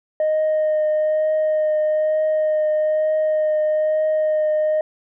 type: tone with vibrato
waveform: sine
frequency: 618 Hz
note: D#5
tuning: 12 cents flat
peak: -14 dBFS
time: 0.2-4.81 s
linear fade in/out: 2 ms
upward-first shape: triangle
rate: 1.1 Hz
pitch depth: 14 cents each way
effects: tanh soft clip ceiling -14 dBFS